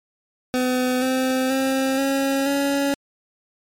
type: tone with pitch steps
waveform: 25% pulse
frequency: 252.9 / 259.4 / 266.1 / 272.9 / 280 Hz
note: B3 / C4 / C4 / C#4 / C#4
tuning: +41 / -15 / +29 / -27 / +18 cents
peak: -15 dBFS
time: 0.54-2.94 s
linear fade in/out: 0 ms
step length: 480 ms
effects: MP3 64 kbps